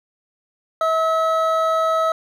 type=tone pair together; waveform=triangle; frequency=646 / 1290.3 Hz; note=E5 / E6; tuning=-35 / -37 cents; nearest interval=octave; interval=1198 cents; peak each=-17 dBFS; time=0.81-2.12 s; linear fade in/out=2 ms; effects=none